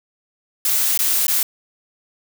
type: noise with dropouts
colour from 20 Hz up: blue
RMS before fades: -18 dBFS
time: 0.65-1.43 s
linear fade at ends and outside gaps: 2 ms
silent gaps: 0.976-0.99 / 1.268-1.281 s
effects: none